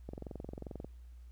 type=click train; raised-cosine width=2 ms; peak=-29 dBFS; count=18; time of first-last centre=0.09-0.846 s; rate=22.5 Hz; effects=added 60 Hz sine -49 dBFS peak until 1.31 s + pink hiss -74 dBFS RMS until 1.31 s